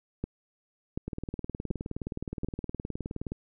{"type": "two click trains", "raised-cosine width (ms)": 3, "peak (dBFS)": [-21, -18], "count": [44, 4], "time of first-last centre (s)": [[1.08, 3.32], [0.24, 2.446]], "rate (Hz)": [19.2, 1.36], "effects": []}